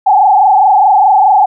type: tone with frequency modulation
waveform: sine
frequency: 804 Hz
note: G5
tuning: 44 cents sharp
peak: -4 dBFS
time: 0.06-1.46 s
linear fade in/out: 10 ms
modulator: 24.8 Hz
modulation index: 2.4
effects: none